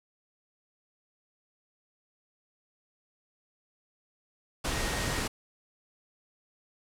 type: tone in noise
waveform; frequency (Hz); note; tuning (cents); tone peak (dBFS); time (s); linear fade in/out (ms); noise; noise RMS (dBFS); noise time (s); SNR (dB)
sine; 1869; A#6; +4; -40; 4.71-5.21; 10; pink; -31; 4.64-5.28; -12
effects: low-pass 10000 Hz 12 dB/octave